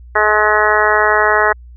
harmonic tone, 212.4 Hz, G#3, 39 cents sharp, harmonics 2 / 3 / 4 / 5 / 6 / 7 / 8 / 9, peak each -18 / -18 / -18 / -18 / -18 / -18 / -18 / -18 dBFS, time 0.15-1.53 s, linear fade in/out 10 ms, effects added 60 Hz sine -34 dBFS peak until 1.76 s

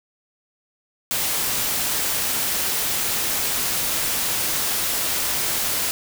white noise, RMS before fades -23 dBFS, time 1.11-5.91 s, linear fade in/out 0 ms, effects none

